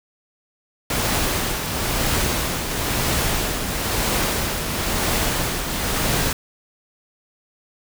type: noise with tremolo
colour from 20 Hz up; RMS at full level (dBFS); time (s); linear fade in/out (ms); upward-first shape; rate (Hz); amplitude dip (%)
pink; -20; 0.9-6.33; 2; triangle; 1; 50
effects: none